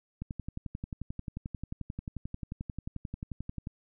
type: click train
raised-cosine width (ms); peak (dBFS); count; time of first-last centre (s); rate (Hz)
5; -24; 40; 0.22-3.671; 11.3
effects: none